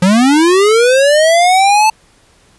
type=linear sweep; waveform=square; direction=up; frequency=174.61 to 882 Hz; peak=-7 dBFS; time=0.02-1.9 s; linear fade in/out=5 ms; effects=pink hiss -49 dBFS RMS until 2.58 s + resampled to 24000 Hz